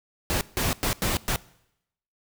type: noise bursts at uneven times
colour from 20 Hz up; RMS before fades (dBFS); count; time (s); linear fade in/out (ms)
pink; -25; 5; 0.3-0.41 / 0.57-0.73 / 0.83-0.93 / 1.02-1.17 / 1.28-1.36; 0
effects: noise-tail reverb RT60 0.8 s tail -21 dB re dry